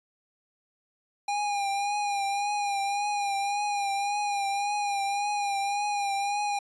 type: tone with vibrato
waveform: square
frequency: 810 Hz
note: G#5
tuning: 43 cents flat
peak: -27 dBFS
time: 1.28-6.59 s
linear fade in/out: 5 ms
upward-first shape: triangle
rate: 1.8 Hz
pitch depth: 45 cents each way
effects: resampled to 22050 Hz

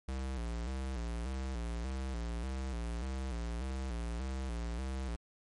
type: tone with vibrato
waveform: square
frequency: 61.74 Hz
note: B1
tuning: in tune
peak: -36 dBFS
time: 0.08-5.16 s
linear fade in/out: 5 ms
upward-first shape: square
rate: 1.7 Hz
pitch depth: 110 cents each way
effects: MP3 48 kbps

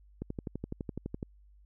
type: click train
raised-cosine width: 3 ms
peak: -23 dBFS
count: 13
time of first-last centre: 0.22-1.228 s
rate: 11.9 Hz
effects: added 50 Hz sine -56 dBFS peak until 1.65 s

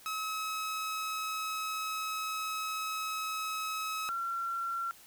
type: tone pair in turn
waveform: sawtooth / sine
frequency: 1283 / 1363.8 Hz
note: E6 / F6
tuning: -47 / -42 cents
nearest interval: minor second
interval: 105 cents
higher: second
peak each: -30 / -32 dBFS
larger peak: first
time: 0.06-4.09 / 4.09-4.91 s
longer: first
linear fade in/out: 0 ms
effects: white hiss -56 dBFS RMS until 5.06 s

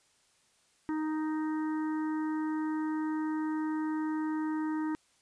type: harmonic tone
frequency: 311.1 Hz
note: D#4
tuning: in tune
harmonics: 1 / 3 / 4 / 5 / 6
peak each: -30 / -41 / -47 / -49 / -49 dBFS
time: 0.89-4.95 s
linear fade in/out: 0 ms
effects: white hiss -68 dBFS RMS until 5.21 s + resampled to 22050 Hz

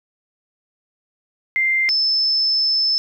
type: tone pair in turn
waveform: sine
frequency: 2093 / 5257 Hz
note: C7 / E8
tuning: 0 / -6 cents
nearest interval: octave + major third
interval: 1594 cents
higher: second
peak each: -15 dBFS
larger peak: neither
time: 1.56-1.89 / 1.89-2.98 s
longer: second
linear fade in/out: 0 ms
effects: 9-bit

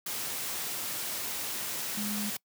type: tone in noise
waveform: sine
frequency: 207.7 Hz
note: G#3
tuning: in tune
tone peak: -33 dBFS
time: 1.97-2.3 s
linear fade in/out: 5 ms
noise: white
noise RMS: -35 dBFS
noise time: 0.06-2.37 s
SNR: -1 dB
effects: noise-tail reverb RT60 0.1 s tail -24 dB re dry + high-pass 100 Hz 12 dB/octave

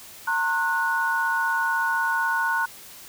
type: tone cluster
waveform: sine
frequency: 914 / 1070 / 1469 Hz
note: A#5 / C6 / F#6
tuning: -34 / +38 / -13 cents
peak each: -26 / -29 / -23 dBFS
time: 0.27-2.66 s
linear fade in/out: 10 ms
effects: white hiss -44 dBFS RMS until 3.08 s

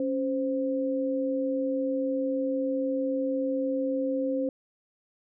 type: tone pair together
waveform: sine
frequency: 274.9 / 521.3 Hz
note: C#4 / C5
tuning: -14 / -6 cents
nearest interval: major seventh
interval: 1108 cents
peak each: -28 dBFS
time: 0-4.49 s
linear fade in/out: 2 ms
effects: none

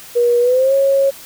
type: tone with pitch glide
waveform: sine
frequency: 479.8 to 548 Hz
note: A#4 to C#5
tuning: +50 to -20 cents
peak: -10 dBFS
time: 0.15-1.11 s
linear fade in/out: 20 ms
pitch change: +230 cents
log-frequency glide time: 0.4-0.74 s
effects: white hiss -37 dBFS RMS until 1.25 s

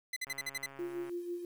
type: tone bursts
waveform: sawtooth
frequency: 2026 Hz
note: B6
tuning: 44 cents sharp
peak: -31 dBFS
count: 7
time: 0.13-0.662 s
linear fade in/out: 5 ms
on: 34 ms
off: 49 ms
type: click train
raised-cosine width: 0.5 ms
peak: -36 dBFS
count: 114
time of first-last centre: 0.27-1.095 s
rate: 137 Hz
type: tone with tremolo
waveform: sine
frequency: 349.2 Hz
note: F4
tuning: in tune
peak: -34 dBFS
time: 0.79-1.45 s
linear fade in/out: 2 ms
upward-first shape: sine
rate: 6.1 Hz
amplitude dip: 55%
effects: 10-bit

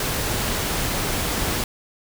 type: noise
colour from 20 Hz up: pink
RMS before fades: -24 dBFS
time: 0-1.64 s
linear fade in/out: 2 ms
effects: none

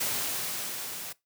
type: noise with level ramp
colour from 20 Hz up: white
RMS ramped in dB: -29 to -39 dBFS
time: 0-1.13 s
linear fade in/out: 10 ms
effects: noise-tail reverb RT60 0.2 s tail -21 dB re dry + high-pass 100 Hz 12 dB/octave

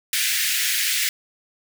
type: high-pass noise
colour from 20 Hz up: pink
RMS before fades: -22 dBFS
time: 0.13-1.09 s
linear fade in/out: 2 ms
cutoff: 1700 Hz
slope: 48 dB/octave
effects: none

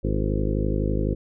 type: harmonic tone with a mistuned harmonic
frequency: 51.91 Hz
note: G#1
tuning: in tune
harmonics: 1 / 2 / 3 / 4 / 5 / 6 / 7 / 8 / 9 / 10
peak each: -25 / -28 / -30 / -31 / -32 / -33 / -33 / -34 / -35 / -35 dBFS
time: 0.03-1.15 s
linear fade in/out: 20 ms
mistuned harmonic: 7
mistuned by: -46 cents
effects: none

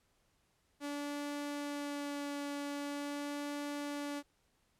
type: tone with vibrato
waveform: sawtooth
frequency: 287.8 Hz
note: D4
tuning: 35 cents flat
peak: -34 dBFS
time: 0.8-4.23 s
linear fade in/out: 50 ms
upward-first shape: sine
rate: 0.44 Hz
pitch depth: 11 cents each way
effects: pink hiss -75 dBFS RMS until 4.79 s + low-pass 12000 Hz 12 dB/octave

